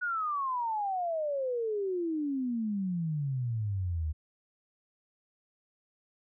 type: exponential sweep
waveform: sine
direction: down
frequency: 1480 to 74.5 Hz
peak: -29 dBFS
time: 0.01-4.13 s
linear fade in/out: 20 ms
effects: none